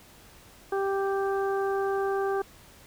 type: harmonic tone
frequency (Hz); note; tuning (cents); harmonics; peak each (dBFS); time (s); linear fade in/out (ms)
392; G4; 0; 1 / 2 / 3 / 4; -26 / -32 / -36 / -38; 0.72-2.42; 5
effects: pink hiss -53 dBFS RMS until 2.86 s